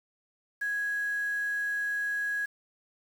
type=tone with quantisation; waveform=sine; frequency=1661.2 Hz; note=G#6; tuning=in tune; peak=-28 dBFS; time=0.61-2.46 s; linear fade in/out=10 ms; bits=8; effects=none